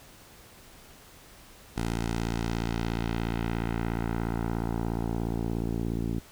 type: tone with low-pass filter sweep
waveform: 10% pulse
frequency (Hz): 57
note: A#1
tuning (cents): -38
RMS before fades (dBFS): -30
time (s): 1.76-6.2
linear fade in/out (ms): 10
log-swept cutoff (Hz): 11000 to 330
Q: 1
effects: pink hiss -52 dBFS RMS until 6.31 s